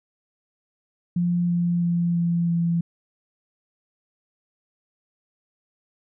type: tone with pitch steps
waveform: sine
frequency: 174.61 / 173.3 / 172.01 / 170.72 / 169.44 Hz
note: F3 / F3 / F3 / F3 / E3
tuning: 0 / -13 / -26 / -39 / +48 cents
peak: -19 dBFS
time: 1.16-2.81 s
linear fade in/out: 5 ms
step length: 330 ms
effects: none